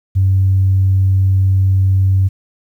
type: tone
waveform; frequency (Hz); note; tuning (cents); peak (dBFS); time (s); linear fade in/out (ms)
sine; 95.5; G2; -45; -8; 0.15-2.29; 20
effects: tanh soft clip ceiling -4 dBFS + 8-bit